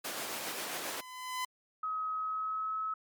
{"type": "noise with tremolo", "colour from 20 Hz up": "pink", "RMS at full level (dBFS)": -35, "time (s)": [0.04, 1.01], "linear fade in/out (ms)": 10, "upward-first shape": "sine", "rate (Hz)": 7.4, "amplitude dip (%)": 25}
{"type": "tone with exponential growth", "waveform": "sawtooth", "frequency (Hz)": 1013, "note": "B5", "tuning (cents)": 44, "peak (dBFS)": -28, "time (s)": [0.39, 1.45], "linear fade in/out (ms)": 5, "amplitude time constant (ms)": 230}
{"type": "tone with pitch glide", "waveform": "sine", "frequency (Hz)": [1271, 1290.2], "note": ["D#6", "E6"], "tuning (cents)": [36, -38], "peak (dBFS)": -32, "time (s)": [1.83, 2.94], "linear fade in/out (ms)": 5, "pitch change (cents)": 26, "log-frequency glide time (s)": [2.11, 2.77]}
{"effects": ["high-pass 400 Hz 12 dB/octave", "MP3 96 kbps"]}